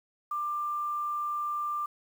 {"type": "tone with quantisation", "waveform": "sine", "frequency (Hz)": 1188, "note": "D6", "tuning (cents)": 20, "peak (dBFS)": -29, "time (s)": [0.31, 1.86], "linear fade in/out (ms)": 5, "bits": 9, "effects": []}